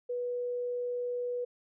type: tone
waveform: sine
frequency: 489.3 Hz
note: B4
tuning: 16 cents flat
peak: -31 dBFS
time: 0.09-1.45 s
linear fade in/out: 10 ms
effects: none